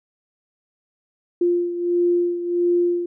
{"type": "beating tone pair", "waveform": "sine", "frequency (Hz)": [349.2, 350.7], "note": ["F4", "F4"], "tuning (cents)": [0, 7], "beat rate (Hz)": 1.5, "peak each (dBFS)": [-18, -24], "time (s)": [1.41, 3.06], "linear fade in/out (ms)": 5, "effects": []}